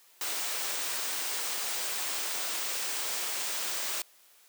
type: band-stop noise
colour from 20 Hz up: white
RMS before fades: -33 dBFS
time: 0.21-4.02 s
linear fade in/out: 2 ms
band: 10000 to 14000 Hz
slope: 96 dB/octave
effects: white hiss -60 dBFS RMS until 4.48 s + high-pass 400 Hz 12 dB/octave